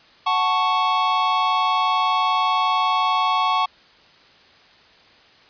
square chord, F# minor, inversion none, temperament equal, 740 / 880 / 1108.7 Hz, F#5 / A5 / C#6, 0 / 0 / 0 cents, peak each -25 / -24 / -20 dBFS, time 0.26-3.66 s, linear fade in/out 10 ms, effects white hiss -51 dBFS RMS until 5.49 s + resampled to 11025 Hz

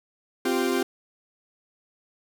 40% pulse chord, C suspended fourth, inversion none, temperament equal with one note detuned, 260.3 / 349.2 / 392 Hz, C4 / F4 / G4, -9 / 0 / 0 cents, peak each -26 dBFS, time 0.45-0.83 s, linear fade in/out 5 ms, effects none

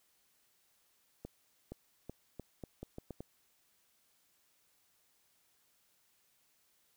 accelerating click train, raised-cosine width 2 ms, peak -30 dBFS, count 9, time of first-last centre 1.25-3.206 s, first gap 470 ms, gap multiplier 0.8, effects white hiss -73 dBFS RMS until 6.96 s

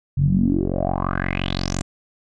10% pulse tone with low-pass filter sweep, 45.75 Hz, F#1, 19 cents flat, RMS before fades -21 dBFS, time 0.17-1.82 s, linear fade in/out 10 ms, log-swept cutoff 120 to 7900 Hz, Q 6.6, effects none

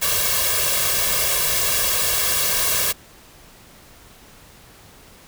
white noise with comb filter, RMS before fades -20 dBFS, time 0.01-2.93 s, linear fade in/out 20 ms, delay 1.8 ms, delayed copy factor +0.95, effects pink hiss -47 dBFS RMS until 5.27 s

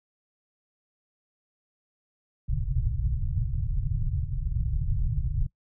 pink low-pass noise, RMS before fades -27 dBFS, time 2.48-5.47 s, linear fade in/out 10 ms, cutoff 150 Hz, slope 96 dB/octave, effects noise-tail reverb RT60 0.1 s tail -20 dB re dry

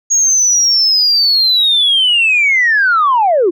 sine linear sweep, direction down, 6645 to 317.3 Hz, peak -7 dBFS, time 0.1-3.51 s, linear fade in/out 20 ms, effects tanh soft clip ceiling -4 dBFS

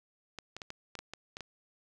clicks, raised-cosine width 0.2 ms, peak -24 dBFS, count 9, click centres 0.387 / 0.566 / 0.618 / 0.704 / 0.953 / 0.99 / 1.136 / 1.369 / 1.407 s, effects none

